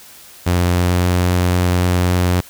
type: tone with pitch glide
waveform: sawtooth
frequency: 88.4 to 89.63 Hz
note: F2 to F2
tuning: +22 to +45 cents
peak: -9 dBFS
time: 0.46-2.41 s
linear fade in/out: 10 ms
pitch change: +23 cents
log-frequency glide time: 0.66-1.12 s
effects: white hiss -41 dBFS RMS until 2.49 s